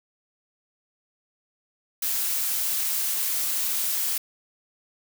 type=noise; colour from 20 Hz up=blue; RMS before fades=-26 dBFS; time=2.02-4.18 s; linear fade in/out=5 ms; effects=none